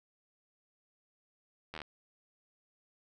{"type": "slowing click train", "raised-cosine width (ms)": 0.3, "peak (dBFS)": -26, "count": 7, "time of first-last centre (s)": [1.74, 1.818], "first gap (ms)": 12, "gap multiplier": 1.03, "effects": []}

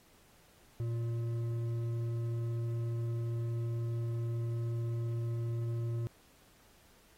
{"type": "tone with hard clipping", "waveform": "sine", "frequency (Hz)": 116.54, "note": "A#2", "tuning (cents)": 0, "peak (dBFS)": -34, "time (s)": [0.8, 6.07], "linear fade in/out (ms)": 0, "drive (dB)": 7, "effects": ["pink hiss -64 dBFS RMS until 7.17 s", "AAC 48 kbps"]}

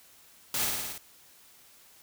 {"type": "noise with echo", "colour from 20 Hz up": "white", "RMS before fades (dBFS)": -30, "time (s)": [0.54, 0.65], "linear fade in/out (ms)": 2, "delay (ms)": 55, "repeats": 6, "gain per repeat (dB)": -2, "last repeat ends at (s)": 0.98, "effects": ["white hiss -57 dBFS RMS until 2.02 s"]}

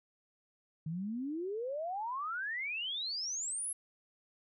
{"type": "exponential sweep", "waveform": "sine", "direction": "up", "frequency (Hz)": [152.2, 11175], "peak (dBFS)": -35, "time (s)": [0.86, 3.73], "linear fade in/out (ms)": 5, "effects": []}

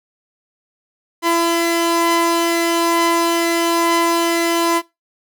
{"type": "tone pair together", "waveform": "sawtooth", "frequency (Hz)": [337.2, 1010.5], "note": ["E4", "B5"], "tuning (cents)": [39, 39], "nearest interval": "octave + perfect fifth", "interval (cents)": 1900, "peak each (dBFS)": [-12, -16], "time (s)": [1.22, 4.82], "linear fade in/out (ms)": 50, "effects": ["noise-tail reverb RT60 0.2 s tail -19 dB re dry"]}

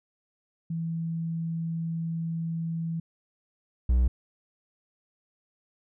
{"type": "tone pair in turn", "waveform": ["sine", "triangle"], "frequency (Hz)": [164.81, 61.73], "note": ["E3", "B1"], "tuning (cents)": [0, 0], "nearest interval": "octave + perfect fourth", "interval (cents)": 1700, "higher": "first", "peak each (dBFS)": [-28, -17], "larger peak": "second", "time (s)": [[0.7, 3], [3.89, 4.08]], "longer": "first", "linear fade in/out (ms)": 5, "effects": []}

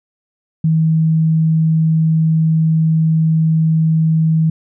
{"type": "tone", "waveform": "sine", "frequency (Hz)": 160, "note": "D#3", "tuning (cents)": 49, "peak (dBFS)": -10, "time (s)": [0.64, 4.5], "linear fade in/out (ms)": 5, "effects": []}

